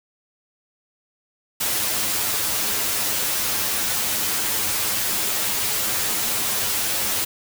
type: noise with comb filter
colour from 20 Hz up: white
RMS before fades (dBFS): -23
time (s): 1.6-7.25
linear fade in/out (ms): 10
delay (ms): 9.4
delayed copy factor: +0.9
effects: none